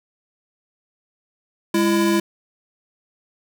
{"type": "tone pair together", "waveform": "square", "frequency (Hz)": [204.1, 335.3], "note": ["G#3", "E4"], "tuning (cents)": [-30, 30], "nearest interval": "major sixth", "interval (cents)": 860, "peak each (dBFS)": [-21, -18], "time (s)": [1.74, 2.2], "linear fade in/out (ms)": 5, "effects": []}